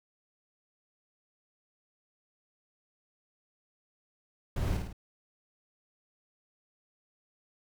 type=noise with echo; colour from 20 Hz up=brown; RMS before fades=-30 dBFS; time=4.56-4.77 s; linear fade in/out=5 ms; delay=53 ms; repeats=3; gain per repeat=-4 dB; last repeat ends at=4.929 s; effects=none